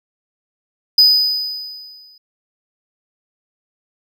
triangle tone with exponential decay, 4985 Hz, D#8, 2 cents sharp, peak -4 dBFS, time 0.98-2.18 s, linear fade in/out 5 ms, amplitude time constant 260 ms, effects none

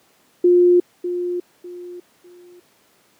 sine tone with echo, 354.4 Hz, F4, 25 cents sharp, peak -9 dBFS, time 0.44-0.8 s, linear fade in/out 5 ms, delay 600 ms, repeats 3, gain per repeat -11 dB, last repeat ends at 2.6 s, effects pink hiss -57 dBFS RMS until 3.19 s + high-pass 200 Hz 12 dB/octave

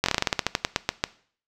slowing click train, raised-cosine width 0.2 ms, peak -3 dBFS, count 16, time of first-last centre 0.04-1.039 s, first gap 21 ms, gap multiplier 1.15, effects noise-tail reverb RT60 0.5 s tail -19 dB re dry

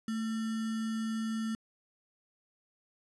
sine tone with sample-and-hold, 222 Hz, A3, 16 cents sharp, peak -31 dBFS, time 0.08-1.55 s, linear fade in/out 2 ms, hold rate 1575 Hz, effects resampled to 24000 Hz

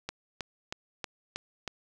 click train, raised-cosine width 0.2 ms, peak -17 dBFS, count 6, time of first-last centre 0.09-1.677 s, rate 3.15 Hz, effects none

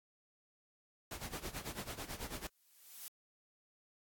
pink noise with tremolo, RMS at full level -42 dBFS, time 1.11-2.47 s, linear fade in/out 2 ms, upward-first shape sine, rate 9.1 Hz, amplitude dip 80%
blue noise with exponential growth, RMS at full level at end -45 dBFS, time 2.39-3.08 s, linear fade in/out 0 ms, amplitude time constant 150 ms
effects AAC 64 kbps

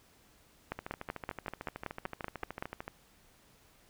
two click trains, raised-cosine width 0.5 ms, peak -24 / -20 dBFS, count 29 / 11, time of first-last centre 0.79-2.88 / 0.72-2.625 s, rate 13.4 / 5.25 Hz, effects pink hiss -64 dBFS RMS until 3.89 s

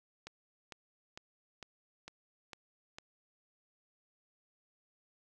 click train, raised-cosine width 0.2 ms, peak -28 dBFS, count 7, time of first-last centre 0.27-2.985 s, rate 2.21 Hz, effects none

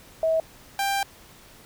sine / sawtooth tone pair in turn, 645 / 791 Hz, E5 / G5, -38 / +15 cents, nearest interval major third, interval 353 cents, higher second, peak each -19 dBFS, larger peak neither, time 0.23-0.4 / 0.79-1.03 s, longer second, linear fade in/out 2 ms, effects pink hiss -50 dBFS RMS until 1.65 s

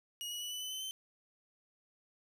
sawtooth tone with pitch steps, 2887 / 2919 / 2951 / 2984 / 3017 / 3050 / 3084 Hz, F#7 / F#7 / F#7 / F#7 / F#7 / G7 / G7, -43 / -24 / -5 / +14 / +33 / -48 / -29 cents, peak -36 dBFS, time 0.21-0.91 s, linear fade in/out 0 ms, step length 100 ms, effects none

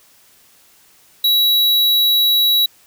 square tone, 3900 Hz, B7, 23 cents flat, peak -12 dBFS, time 1.24-2.66 s, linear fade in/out 5 ms, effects white hiss -51 dBFS RMS until 2.86 s

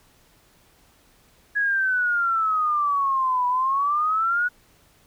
sine exponential two-way sweep, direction down then up, 1678 to 980 to 1477 Hz, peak -19 dBFS, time 1.55-4.49 s, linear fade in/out 20 ms, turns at 3.47 s, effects pink hiss -58 dBFS RMS until 5.06 s

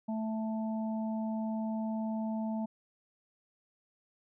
harmonic tone, 220.2 Hz, A3, 2 cents sharp, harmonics 1 / 3 / 4, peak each -32 / -42 / -44 dBFS, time 0.08-2.66 s, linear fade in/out 10 ms, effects none

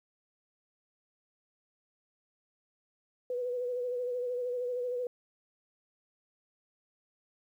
sine tone with vibrato, 493.9 Hz, B4, in tune, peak -31 dBFS, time 3.3-5.07 s, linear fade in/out 2 ms, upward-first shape sine, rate 13 Hz, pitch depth 37 cents each way, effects 11-bit

